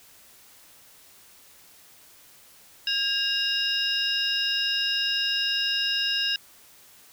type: tone cluster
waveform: sine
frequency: 1622 / 2810 / 3804 / 5050 / 5390 Hz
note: G#6 / F7 / A#7 / D#8 / E8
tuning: -41 / +10 / +34 / +25 / +38 cents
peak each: -31 / -26 / -31 / -30 / -35 dBFS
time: 2.87-6.36 s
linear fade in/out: 2 ms
effects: white hiss -53 dBFS RMS until 7.12 s